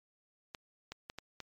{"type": "clicks", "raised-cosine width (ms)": 0.2, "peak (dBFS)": -25, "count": 5, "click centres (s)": [0.548, 0.92, 1.099, 1.186, 1.403], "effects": ["MP3 96 kbps"]}